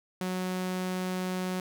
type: tone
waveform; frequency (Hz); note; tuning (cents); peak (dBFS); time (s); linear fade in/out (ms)
sawtooth; 184.1; F#3; -8; -26; 0.21-1.6; 2
effects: none